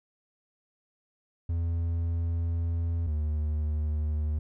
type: tone pair in turn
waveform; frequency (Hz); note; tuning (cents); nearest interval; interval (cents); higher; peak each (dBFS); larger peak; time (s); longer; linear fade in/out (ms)
triangle; 84.1 / 75.99; E2 / D#2; +35 / -40; major second; 175; first; -24; neither; 1.49-3.07 / 3.07-4.39; first; 5
effects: none